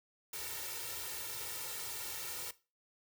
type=noise with comb filter; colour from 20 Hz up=white; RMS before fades=-42 dBFS; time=0.33-2.51 s; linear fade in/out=5 ms; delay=2.2 ms; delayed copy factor=+1; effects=noise-tail reverb RT60 0.3 s tail -17 dB re dry + high-pass 60 Hz 12 dB/octave